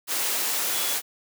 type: tone in noise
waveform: sine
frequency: 3384 Hz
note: G#7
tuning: 32 cents sharp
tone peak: -34 dBFS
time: 0.71-0.97 s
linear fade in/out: 50 ms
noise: white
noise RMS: -26 dBFS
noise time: 0.07-1.02 s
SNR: -11 dB
effects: high-pass 300 Hz 12 dB/octave